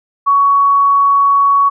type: tone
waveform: sine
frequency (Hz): 1120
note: C#6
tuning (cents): +18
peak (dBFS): -7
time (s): 0.26-1.7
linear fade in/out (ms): 20
effects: none